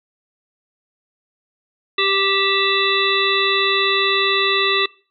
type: harmonic tone with a mistuned harmonic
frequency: 392 Hz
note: G4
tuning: in tune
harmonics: 1 / 3 / 5 / 7 / 9 / 10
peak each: -22 / -22 / -22 / -22 / -22 / -22 dBFS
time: 1.98-4.86 s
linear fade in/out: 5 ms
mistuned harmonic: 7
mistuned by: -52 cents
effects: noise-tail reverb RT60 0.4 s tail -23 dB re dry